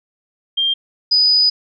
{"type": "tone pair in turn", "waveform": "sine", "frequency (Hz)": [3190, 4973], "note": ["G7", "D#8"], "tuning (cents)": [30, -2], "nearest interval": "minor sixth", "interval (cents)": 768, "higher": "second", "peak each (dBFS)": [-14, -10], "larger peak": "second", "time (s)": [[0.57, 0.74], [1.11, 1.5]], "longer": "second", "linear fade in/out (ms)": 10, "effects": []}